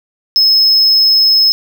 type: tone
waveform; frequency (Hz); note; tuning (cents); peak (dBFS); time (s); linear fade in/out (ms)
triangle; 5180; E8; -31; -5; 0.36-1.52; 0
effects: none